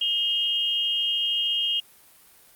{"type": "tone pair together", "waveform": "sine", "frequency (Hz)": [2858, 3208], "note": ["F7", "G7"], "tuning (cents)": [39, 39], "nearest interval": "major second", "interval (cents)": 200, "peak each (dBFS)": [-24, -25], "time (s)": [0.01, 1.8], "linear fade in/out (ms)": 5, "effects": ["white hiss -54 dBFS RMS until 2.55 s", "Opus 48 kbps"]}